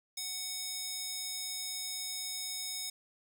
square tone with high-pass filter, 744 Hz, F#5, 9 cents sharp, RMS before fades -39 dBFS, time 0.17-2.9 s, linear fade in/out 5 ms, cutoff 4700 Hz, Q 1.3, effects none

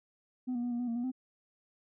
sine tone with pitch steps, 252.3 / 239.8 / 243.8 / 238.5 / 245.8 / 232 / 241.2 / 257.4 Hz, B3 / A#3 / B3 / A#3 / B3 / A#3 / B3 / C4, +37 / +49 / -22 / +40 / -8 / -8 / -41 / -28 cents, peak -29 dBFS, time 0.47-1.118 s, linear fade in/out 20 ms, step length 81 ms, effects tanh soft clip ceiling -30 dBFS

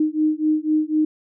sine beating tone pair, 306.7 / 310.7 Hz, D#4 / D#4, -25 / -2 cents, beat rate 4 Hz, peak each -20 dBFS, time 0-1.05 s, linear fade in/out 5 ms, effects none

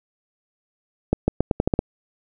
accelerating click train, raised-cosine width 2 ms, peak -4 dBFS, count 8, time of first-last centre 1.13-1.791 s, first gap 150 ms, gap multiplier 0.84, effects none

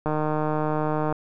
click train, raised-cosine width 1 ms, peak -12 dBFS, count 164, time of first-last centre 0.06-1.125 s, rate 153 Hz, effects none

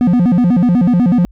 triangle tone with vibrato, 207.7 Hz, G#3, in tune, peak -6 dBFS, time 0.01-1.25 s, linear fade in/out 0 ms, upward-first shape square, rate 8.1 Hz, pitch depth 290 cents each way, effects added 50 Hz sine -40 dBFS peak until 1.31 s

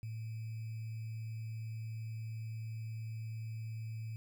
sine tone with sample-and-hold, 111.4 Hz, A2, 22 cents sharp, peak -39 dBFS, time 0.03-4.16 s, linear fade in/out 0 ms, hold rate 2450 Hz, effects none

